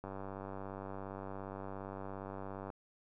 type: click train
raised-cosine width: 1 ms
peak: -30 dBFS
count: 260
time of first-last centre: 0.04-2.702 s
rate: 97.3 Hz
effects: none